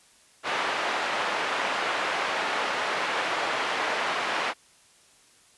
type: band-pass noise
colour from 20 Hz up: pink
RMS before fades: -28 dBFS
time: 0.43-4.54 s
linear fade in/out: 50 ms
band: 650 to 2600 Hz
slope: 12 dB/octave
effects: white hiss -58 dBFS RMS until 5.57 s + resampled to 24000 Hz